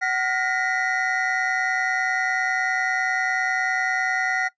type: tone cluster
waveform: triangle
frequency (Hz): 751 / 1426 / 1863 / 1993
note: F#5 / F6 / A#6 / B6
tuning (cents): +26 / +36 / -2 / +15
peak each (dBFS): -25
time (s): 0.01-4.49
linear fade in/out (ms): 20
effects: noise-tail reverb RT60 0.1 s tail -19 dB re dry + resampled to 16000 Hz

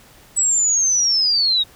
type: linear sweep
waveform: sine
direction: down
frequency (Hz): 7902 to 3729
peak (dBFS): -14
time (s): 0.36-1.64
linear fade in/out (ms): 20
effects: pink hiss -48 dBFS RMS until 1.75 s

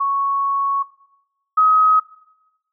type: tone pair in turn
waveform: sine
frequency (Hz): 1108.7 / 1266.9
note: C#6 / D#6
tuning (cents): 0 / +31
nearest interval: major second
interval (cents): 231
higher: second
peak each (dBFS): -16 / -10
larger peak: second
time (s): 0-0.83 / 1.57-2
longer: first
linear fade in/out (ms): 10
effects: noise-tail reverb RT60 0.9 s tail -19 dB re dry

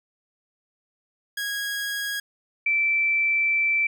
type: tone pair in turn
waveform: sawtooth / sine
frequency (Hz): 1648 / 2331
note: G#6 / D7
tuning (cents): -14 / -14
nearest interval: tritone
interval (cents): 600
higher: second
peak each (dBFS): -23 / -19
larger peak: second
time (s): 1.37-2.2 / 2.66-3.87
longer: second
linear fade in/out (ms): 5
effects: none

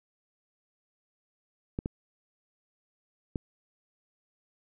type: clicks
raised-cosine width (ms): 3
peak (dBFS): -18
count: 3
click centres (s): 1.789 / 1.859 / 3.358
effects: none

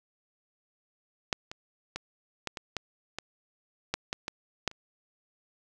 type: clicks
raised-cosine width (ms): 0.2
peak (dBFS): -9 / -22 / -17 / -15 / -20 / -14 / -17 / -11 / -14 / -16 / -10 / -30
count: 12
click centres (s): 1.328 / 1.515 / 1.96 / 2.473 / 2.572 / 2.767 / 3.186 / 3.94 / 4.129 / 4.281 / 4.677 / 4.714
effects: none

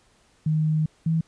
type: tone pair in turn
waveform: sine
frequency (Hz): 155.56 / 162.17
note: D#3 / E3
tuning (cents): 0 / -28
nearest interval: minor second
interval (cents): 72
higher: second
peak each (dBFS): -19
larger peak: neither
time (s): 0.46-0.86 / 1.06-1.21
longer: first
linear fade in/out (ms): 5
effects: pink hiss -61 dBFS RMS until 1.27 s + resampled to 22050 Hz

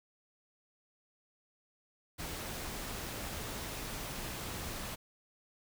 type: noise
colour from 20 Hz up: pink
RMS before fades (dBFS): -41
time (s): 2.18-4.96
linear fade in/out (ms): 20
effects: none

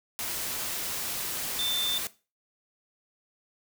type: tone in noise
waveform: sine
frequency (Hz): 3556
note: A7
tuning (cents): +18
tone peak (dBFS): -27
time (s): 1.59-1.98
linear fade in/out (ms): 0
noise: white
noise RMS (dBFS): -33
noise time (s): 0.19-2.07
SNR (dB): +3
effects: noise-tail reverb RT60 0.3 s tail -17 dB re dry

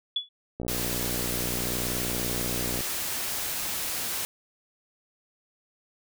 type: tone with exponential decay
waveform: sine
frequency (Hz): 3418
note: G#7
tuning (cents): +49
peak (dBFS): -21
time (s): 0.16-0.29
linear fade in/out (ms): 5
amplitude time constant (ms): 28
type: click train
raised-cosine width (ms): 2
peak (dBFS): -20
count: 135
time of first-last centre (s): 0.6-2.808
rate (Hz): 60.7
type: noise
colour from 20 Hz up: white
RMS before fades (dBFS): -31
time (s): 0.68-4.25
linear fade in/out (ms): 0
effects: none

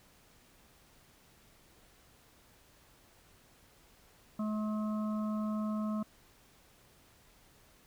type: harmonic tone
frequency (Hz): 213.8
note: A3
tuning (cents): -49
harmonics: 1 / 3 / 5 / 6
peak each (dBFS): -32 / -44 / -46 / -48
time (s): 4.39-6.03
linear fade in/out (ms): 5
effects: pink hiss -63 dBFS RMS until 7.86 s

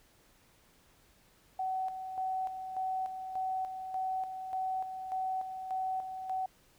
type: tone with tremolo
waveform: sine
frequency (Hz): 754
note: F#5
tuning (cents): +32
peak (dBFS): -31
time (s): 1.59-6.46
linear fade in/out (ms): 5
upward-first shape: square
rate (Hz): 1.7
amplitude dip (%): 55
effects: pink hiss -65 dBFS RMS until 6.78 s

